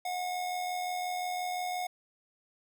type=tone with amplitude modulation; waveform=square; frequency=725 Hz; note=F#5; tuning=35 cents flat; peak=-31 dBFS; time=0.05-1.87 s; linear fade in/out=5 ms; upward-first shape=sine; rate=85.7 Hz; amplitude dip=40%; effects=none